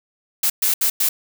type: noise bursts at uneven times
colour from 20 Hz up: blue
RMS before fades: -18 dBFS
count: 4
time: 0.43-0.5 / 0.62-0.74 / 0.81-0.9 / 1-1.09 s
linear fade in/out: 5 ms
effects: none